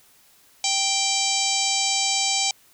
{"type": "harmonic tone", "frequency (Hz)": 784, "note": "G5", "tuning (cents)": 0, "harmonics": [1, 3, 4, 5, 6, 7, 8, 9, 10], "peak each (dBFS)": [-29, -29, -29, -29, -29, -29, -29, -29, -29], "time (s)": [0.64, 2.51], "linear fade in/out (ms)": 2, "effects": ["white hiss -56 dBFS RMS until 2.73 s"]}